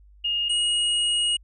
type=tone pair in turn; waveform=sine / square; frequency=2847 / 2880 Hz; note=F7 / F#7; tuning=+33 / -47 cents; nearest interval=unison; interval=20 cents; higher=second; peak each=-22 / -21 dBFS; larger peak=second; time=0.24-0.49 / 0.49-1.37 s; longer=second; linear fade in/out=10 ms; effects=added 50 Hz sine -49 dBFS peak until 1.43 s + resampled to 24000 Hz